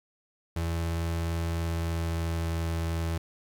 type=tone with pitch glide; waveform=35% pulse; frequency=83.4 to 82.73 Hz; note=E2 to E2; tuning=+21 to +7 cents; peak=-26 dBFS; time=0.56-3.18 s; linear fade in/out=5 ms; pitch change=-14 cents; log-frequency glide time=1.62-2.64 s; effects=10-bit